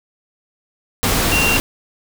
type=tone in noise; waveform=sine; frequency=2757 Hz; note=F7; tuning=23 cents flat; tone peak=-16 dBFS; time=1.32-1.57 s; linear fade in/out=0 ms; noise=pink; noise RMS=-17 dBFS; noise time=1.03-1.6 s; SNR=-2 dB; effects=none